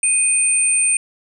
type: tone pair together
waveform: sine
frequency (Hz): 2489 / 8870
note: D#7 / C#9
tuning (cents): 0 / 0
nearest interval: octave + minor seventh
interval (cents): 2200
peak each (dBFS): -21 / -14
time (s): 0.03-0.97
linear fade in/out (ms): 2
effects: none